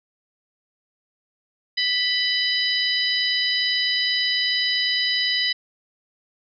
harmonic tone with a mistuned harmonic, 987.8 Hz, B5, in tune, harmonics 2 / 3 / 4 / 5, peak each -25 / -25 / -25 / -25 dBFS, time 1.77-5.53 s, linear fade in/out 10 ms, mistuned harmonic 3, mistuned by +34 cents, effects none

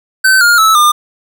square tone with pitch steps, 1535 / 1415.8 / 1305.8 / 1204.3 Hz, G6 / F6 / E6 / D6, -37 / +23 / -17 / +43 cents, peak -6 dBFS, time 0.24-0.92 s, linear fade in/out 10 ms, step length 170 ms, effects none

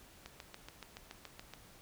click train, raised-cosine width 0.2 ms, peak -29 dBFS, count 10, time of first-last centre 0.26-1.537 s, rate 7.05 Hz, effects pink hiss -59 dBFS RMS until 1.81 s

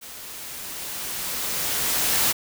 white noise with level ramp, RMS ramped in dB -40 to -20 dBFS, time 0.01-2.33 s, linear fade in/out 20 ms, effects none

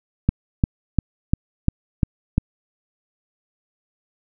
click train, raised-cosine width 5 ms, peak -3 dBFS, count 7, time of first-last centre 0.29-2.381 s, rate 2.87 Hz, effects none

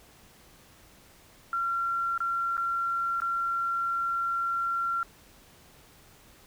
sine tone with dropouts, 1370 Hz, F6, 34 cents flat, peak -26 dBFS, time 1.53-5.03 s, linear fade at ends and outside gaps 1 ms, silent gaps 2.178-2.204 / 2.569-2.578 / 3.202-3.219 s, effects pink hiss -56 dBFS RMS until 6.46 s

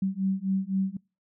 sine beating tone pair, 190 / 193.9 Hz, F#3 / G3, +46 / -19 cents, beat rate 3.9 Hz, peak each -28 dBFS, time 0.02-0.97 s, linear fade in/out 5 ms, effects noise-tail reverb RT60 0.3 s tail -26 dB re dry

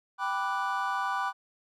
triangle chord, G major seventh, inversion none, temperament equal, 784 / 987.8 / 1174.7 / 1480 Hz, G5 / B5 / D6 / F#6, 0 / 0 / 0 / 0 cents, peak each -32 / -31 / -31 / -33 dBFS, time 0.18-1.33 s, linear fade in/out 50 ms, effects none

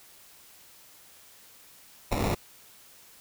pink noise with sample-and-hold, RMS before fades -27 dBFS, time 2.11-2.35 s, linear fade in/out 10 ms, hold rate 1575 Hz, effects white hiss -54 dBFS RMS until 3.2 s

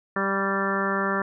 harmonic tone with a mistuned harmonic, 196 Hz, G3, in tune, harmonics 1 / 2 / 3 / 4 / 5 / 6 / 7 / 8 / 9, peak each -29 / -30 / -32 / -37 / -33 / -30 / -30 / -35 / -30 dBFS, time 0.16-1.22 s, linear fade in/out 2 ms, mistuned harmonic 6, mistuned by -20 cents, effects none

